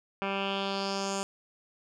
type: tone with low-pass filter sweep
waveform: 10% pulse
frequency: 196.2 Hz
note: G3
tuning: 2 cents sharp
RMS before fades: -32 dBFS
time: 0.22-1.23 s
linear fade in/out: 0 ms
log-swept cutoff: 2200 to 7700 Hz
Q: 3.3
effects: none